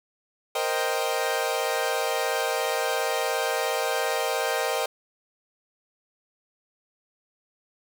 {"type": "chord", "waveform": "sawtooth", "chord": "C minor seventh", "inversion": "third", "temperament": "equal", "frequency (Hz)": [466.2, 523.3, 622.3, 784], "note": ["Bb4", "C5", "Eb5", "G5"], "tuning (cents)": [0, 0, 0, 0], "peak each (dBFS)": -26, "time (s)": [0.55, 4.86], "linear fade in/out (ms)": 5, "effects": []}